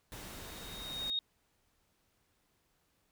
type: noise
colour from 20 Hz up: pink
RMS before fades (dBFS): -47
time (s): 0.12-1.1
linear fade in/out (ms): 0
type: tone with exponential growth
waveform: sine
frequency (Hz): 3729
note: A#7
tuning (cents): 0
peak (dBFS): -30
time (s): 0.13-1.19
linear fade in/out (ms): 1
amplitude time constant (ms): 230
effects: pink hiss -75 dBFS RMS until 3.11 s